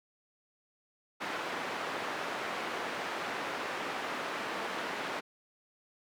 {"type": "band-pass noise", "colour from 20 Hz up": "white", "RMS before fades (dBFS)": -37, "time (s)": [1.2, 5.21], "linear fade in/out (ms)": 20, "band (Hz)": [260, 1700], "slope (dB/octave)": 12, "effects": []}